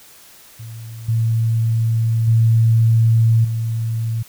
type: tone with level steps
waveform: sine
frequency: 113.5 Hz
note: A#2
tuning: 46 cents flat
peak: -30 / -14 / -10 / -18 dBFS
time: 0.59-4.23 s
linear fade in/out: 10 ms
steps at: 1.08 / 2.27 / 3.44 s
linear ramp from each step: 10 ms
effects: white hiss -45 dBFS RMS until 4.28 s